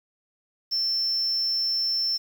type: tone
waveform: sine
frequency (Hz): 5360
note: E8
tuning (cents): +28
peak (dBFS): -21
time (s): 0.71-2.18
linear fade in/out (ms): 20
effects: tanh soft clip ceiling -20 dBFS + 8-bit